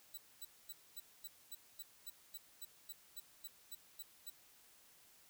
5% pulse tone bursts, 3951 Hz, B7, in tune, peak -38 dBFS, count 16, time 0.14-4.3 s, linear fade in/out 5 ms, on 35 ms, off 240 ms, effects white hiss -66 dBFS RMS until 5.29 s

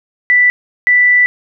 sine tone bursts at uneven times, 1975.5 Hz, B6, in tune, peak -6 dBFS, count 2, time 0.3-0.5 / 0.87-1.26 s, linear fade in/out 0 ms, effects none

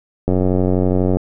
click train, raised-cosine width 2 ms, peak -4 dBFS, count 83, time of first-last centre 0.28-1.169 s, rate 92.2 Hz, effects none

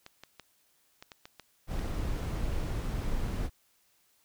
clicks, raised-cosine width 0.2 ms, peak -28 dBFS, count 8, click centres 0.064 / 0.236 / 0.397 / 1.025 / 1.118 / 1.255 / 1.397 / 1.792 s
brown noise, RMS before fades -32 dBFS, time 1.67-3.5 s, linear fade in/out 50 ms
effects white hiss -69 dBFS RMS until 4.24 s

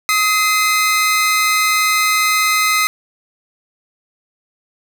sawtooth tone pair together, 1264.1 / 2066 Hz, D#6 / C7, +27 / -22 cents, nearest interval major sixth, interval 851 cents, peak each -12 dBFS, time 0.09-2.87 s, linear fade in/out 0 ms, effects none

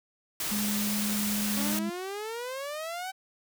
white noise, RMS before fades -32 dBFS, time 0.4-1.79 s, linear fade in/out 2 ms
sine tone, 207.7 Hz, G#3, in tune, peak -29 dBFS, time 0.51-1.9 s, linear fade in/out 10 ms
sawtooth exponential sweep, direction up, 275.1 to 772 Hz, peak -30 dBFS, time 1.56-3.12 s, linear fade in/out 20 ms
effects none

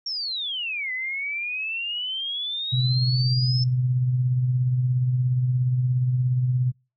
sine exponential two-way sweep, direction down then up, 5588 to 2000 to 5300 Hz, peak -26 dBFS, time 0.06-3.64 s, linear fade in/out 5 ms, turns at 0.92 s
sine tone with tremolo, 126.1 Hz, B2, 36 cents sharp, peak -17 dBFS, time 2.72-6.72 s, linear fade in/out 20 ms, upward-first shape triangle, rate 17 Hz, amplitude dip 45%
effects noise-tail reverb RT60 0.3 s tail -26 dB re dry

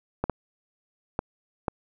clicks, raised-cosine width 1 ms, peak -11 dBFS, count 4, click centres 0.24 / 0.297 / 1.191 / 1.682 s, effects none

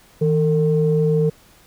sine tone pair together, 159.66 / 451.6 Hz, D#3 / A4, +45 / +45 cents, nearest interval octave + tritone, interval 1800 cents, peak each -16 / -17 dBFS, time 0.21-1.3 s, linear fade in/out 10 ms, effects tanh soft clip ceiling -6 dBFS + pink hiss -51 dBFS RMS until 1.66 s

